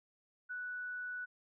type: tone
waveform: sine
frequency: 1480 Hz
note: F#6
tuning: in tune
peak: -39 dBFS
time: 0.49-1.26 s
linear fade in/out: 20 ms
effects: none